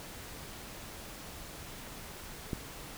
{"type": "click", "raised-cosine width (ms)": 3, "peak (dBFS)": -20, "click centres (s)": 2.532, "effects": ["pink hiss -46 dBFS RMS until 2.97 s"]}